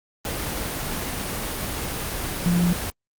sine tone in noise, 174.61 Hz, F3, in tune, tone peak -17 dBFS, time 2.46-2.73 s, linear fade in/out 0 ms, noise pink, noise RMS -28 dBFS, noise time 0.25-2.9 s, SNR +8 dB, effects Opus 24 kbps

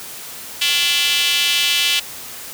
square tone with high-pass filter, 156.8 Hz, D#3, 14 cents sharp, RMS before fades -17 dBFS, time 0.61-2 s, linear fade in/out 10 ms, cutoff 3000 Hz, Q 3.3, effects white hiss -33 dBFS RMS until 2.53 s + high-pass 60 Hz 12 dB/octave

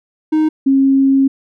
triangle / sine tone pair in turn, 311.1 / 270.7 Hz, D#4 / C#4, 0 / -41 cents, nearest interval major second, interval 241 cents, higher first, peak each -8 dBFS, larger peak neither, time 0.32-0.49 / 0.66-1.28 s, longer second, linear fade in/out 10 ms, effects none

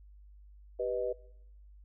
sine chord, G augmented, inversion none, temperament equal, 392 / 493.9 / 622.3 Hz, G4 / B4 / D#5, 0 / 0 / 0 cents, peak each -37 / -32 / -36 dBFS, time 0.79-1.13 s, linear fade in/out 10 ms, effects noise-tail reverb RT60 0.8 s tail -22 dB re dry + added 50 Hz sine -52 dBFS peak until 1.84 s

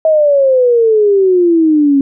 sine exponential sweep, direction down, 643 to 272.1 Hz, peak -6 dBFS, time 0.05-2.01 s, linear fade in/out 2 ms, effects none

